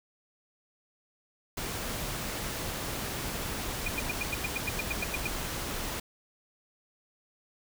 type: noise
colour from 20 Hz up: pink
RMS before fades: -35 dBFS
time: 1.57-6 s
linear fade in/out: 5 ms
type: tone bursts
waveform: sine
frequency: 2438 Hz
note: D#7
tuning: 36 cents flat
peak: -28 dBFS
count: 13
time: 3.86-5.273 s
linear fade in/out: 5 ms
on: 21 ms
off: 95 ms
effects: none